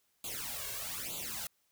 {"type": "noise with flanger", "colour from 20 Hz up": "white", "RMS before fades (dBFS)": -40, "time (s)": [0.24, 1.47], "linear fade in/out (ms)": 2, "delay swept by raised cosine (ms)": [0.27, 1.87], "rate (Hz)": 1.1, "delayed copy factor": 1, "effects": ["white hiss -75 dBFS RMS until 1.71 s"]}